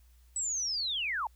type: linear sweep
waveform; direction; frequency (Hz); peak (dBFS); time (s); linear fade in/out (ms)
sine; down; 7970 to 810; -30; 0.36-1.27; 2
effects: added 60 Hz sine -57 dBFS peak until 1.35 s + white hiss -70 dBFS RMS until 1.35 s